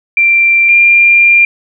sine tone pair in turn, 2361 / 2390 Hz, D7 / D7, +9 / +30 cents, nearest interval unison, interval 21 cents, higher second, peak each -5 / -3 dBFS, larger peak second, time 0.17-0.69 / 0.69-1.45 s, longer second, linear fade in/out 2 ms, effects none

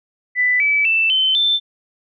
sine tone with pitch steps, 1990 / 2299 / 2656 / 3069 / 3546 Hz, B6 / D7 / E7 / G7 / A7, +13 / -37 / +12 / -37 / +13 cents, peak -13 dBFS, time 0.35-1.6 s, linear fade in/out 50 ms, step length 250 ms, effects none

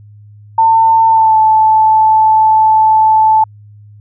sine tone with pitch glide, 898 to 873.9 Hz, A5 to A5, +35 to -12 cents, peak -5 dBFS, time 0.58-3.44 s, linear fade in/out 5 ms, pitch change -47 cents, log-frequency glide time 1.08-1.38 s, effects added 104 Hz sine -35 dBFS peak until 4 s

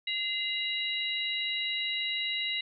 sine tone cluster, 2065 / 2839 / 3890 Hz, C7 / F7 / B7, -23 / +28 / -27 cents, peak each -34 / -34 / -33 dBFS, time 0.07-2.61 s, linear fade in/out 5 ms, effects none

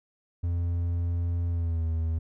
triangle tone with pitch glide, 86.1 to 81.27 Hz, F2 to E2, -24 to -24 cents, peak -23 dBFS, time 0.43-2.19 s, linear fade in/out 10 ms, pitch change -100 cents, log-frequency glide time 1.48-1.86 s, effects none

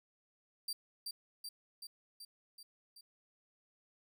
sawtooth tone with echo, 4698 Hz, D8, in tune, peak -34 dBFS, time 0.68-0.73 s, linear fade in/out 5 ms, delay 380 ms, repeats 6, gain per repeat -3 dB, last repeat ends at 3.01 s, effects none

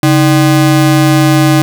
square ring-modulated tone, 226.9 Hz, A#3, 47 cents flat, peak -3 dBFS, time 0.03-1.62 s, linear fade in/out 0 ms, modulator 88.1 Hz, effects none

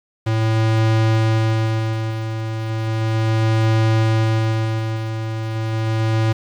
square tone with tremolo, 111.1 Hz, A2, 17 cents sharp, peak -14 dBFS, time 0.26-6.33 s, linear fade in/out 10 ms, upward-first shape sine, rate 0.35 Hz, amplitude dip 65%, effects low-pass 5000 Hz 12 dB/octave + 7-bit

